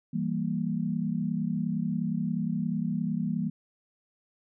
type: chord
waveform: sine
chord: E diminished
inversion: none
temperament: equal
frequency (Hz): 164.81 / 196 / 233.1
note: E3 / G3 / Bb3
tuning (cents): 0 / 0 / 0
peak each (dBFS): -31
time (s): 0.13-3.5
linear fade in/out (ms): 10
effects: none